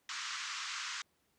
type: band-pass noise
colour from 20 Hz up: pink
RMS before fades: -41 dBFS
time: 0.09-1.02 s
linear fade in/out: 2 ms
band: 1100 to 7100 Hz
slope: 48 dB/octave
effects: pink hiss -75 dBFS RMS until 1.38 s + high-pass 80 Hz 12 dB/octave